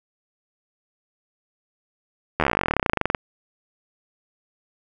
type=slowing click train; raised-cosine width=0.5 ms; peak=-4 dBFS; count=30; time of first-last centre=2.4-3.148 s; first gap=12 ms; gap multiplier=1.05; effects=none